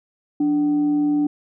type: tone with frequency modulation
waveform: sine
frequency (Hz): 293.7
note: D4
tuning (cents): 0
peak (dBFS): -16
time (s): 0.4-1.27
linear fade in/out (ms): 5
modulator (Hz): 467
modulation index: 0.21
effects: none